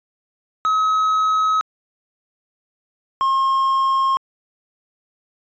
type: tone pair in turn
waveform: triangle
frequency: 1278 / 1072.4 Hz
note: D#6 / C6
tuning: +46 / +42 cents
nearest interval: minor third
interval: 304 cents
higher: first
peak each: -13 dBFS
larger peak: neither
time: 0.65-1.61 / 3.21-4.17 s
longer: neither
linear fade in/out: 0 ms
effects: resampled to 16000 Hz